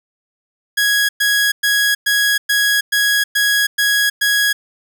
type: tone bursts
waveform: sawtooth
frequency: 1661.2 Hz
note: G#6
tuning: in tune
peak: -9 dBFS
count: 9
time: 0.77-4.53 s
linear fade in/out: 10 ms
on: 320 ms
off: 110 ms
effects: none